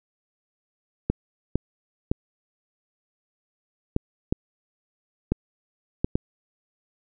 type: clicks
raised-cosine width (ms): 3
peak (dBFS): -8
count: 8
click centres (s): 1.1 / 1.556 / 2.115 / 3.964 / 4.325 / 5.32 / 6.045 / 6.155
effects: none